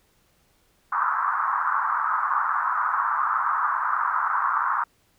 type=band-pass noise; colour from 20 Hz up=pink; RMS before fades=-24 dBFS; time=0.92-4.84 s; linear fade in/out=5 ms; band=990 to 1400 Hz; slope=48 dB/octave; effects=pink hiss -64 dBFS RMS until 5.18 s